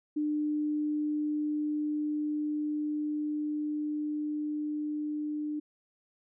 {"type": "tone with level ramp", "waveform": "sine", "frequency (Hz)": 300, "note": "D4", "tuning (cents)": 37, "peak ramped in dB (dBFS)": [-27, -31], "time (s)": [0.16, 5.6], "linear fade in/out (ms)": 10, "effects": []}